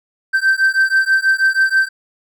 triangle beating tone pair, 1554 / 1560.2 Hz, G6 / G6, -16 / -9 cents, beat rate 6.2 Hz, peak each -13 dBFS, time 0.33-1.89 s, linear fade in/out 20 ms, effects none

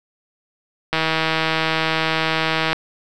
click train, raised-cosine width 0.3 ms, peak -3 dBFS, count 289, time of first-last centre 0.93-2.73 s, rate 160 Hz, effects none

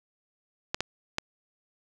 clicks, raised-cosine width 0.2 ms, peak -10 dBFS, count 3, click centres 0.745 / 0.806 / 1.184 s, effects none

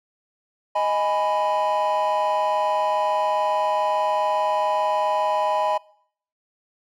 triangle chord, G# minor, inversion second, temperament equal with one note detuned, 622.3 / 830.6 / 991.8 Hz, D#5 / G#5 / B5, 0 / 0 / +7 cents, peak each -21 dBFS, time 0.75-5.78 s, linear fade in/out 10 ms, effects noise-tail reverb RT60 0.6 s tail -23 dB re dry + tanh soft clip ceiling -11 dBFS

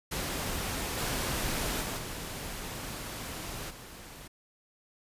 pink noise with level steps, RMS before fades -34 / -32 / -35 / -39 / -47 dBFS, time 0.11-4.28 s, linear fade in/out 10 ms, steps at 0.97 / 1.81 / 1.97 / 3.69 s, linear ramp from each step 20 ms, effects resampled to 32000 Hz

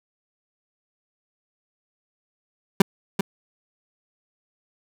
30% pulse tone with echo, 195.2 Hz, G3, 7 cents flat, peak -7 dBFS, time 2.8-2.82 s, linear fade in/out 5 ms, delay 390 ms, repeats 1, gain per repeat -9 dB, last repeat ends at 3.21 s, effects none

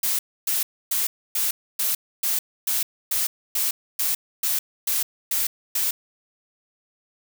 blue noise bursts, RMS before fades -23 dBFS, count 14, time 0.03-5.91 s, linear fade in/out 5 ms, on 160 ms, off 280 ms, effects none

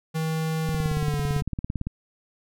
square tone with pitch glide, 159.5 to 144.58 Hz, D#3 to D3, +43 to -27 cents, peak -25 dBFS, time 0.14-1.42 s, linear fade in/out 20 ms, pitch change -170 cents, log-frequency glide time 0.71-1.21 s
click train, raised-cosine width 5 ms, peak -16 dBFS, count 22, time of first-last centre 0.69-1.87 s, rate 17.8 Hz
effects none

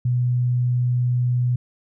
sine tone, 123.47 Hz, B2, in tune, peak -17 dBFS, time 0.05-1.56 s, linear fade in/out 5 ms, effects none

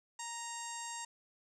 sawtooth tone with low-pass filter, 932.3 Hz, A#5, in tune, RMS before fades -43 dBFS, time 0.19-1.05 s, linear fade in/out 5 ms, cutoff 7600 Hz, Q 7.3, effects none

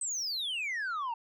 sine exponential sweep, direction down, 8340 to 890 Hz, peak -29 dBFS, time 0.01-1.14 s, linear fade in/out 5 ms, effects tanh soft clip ceiling -31 dBFS

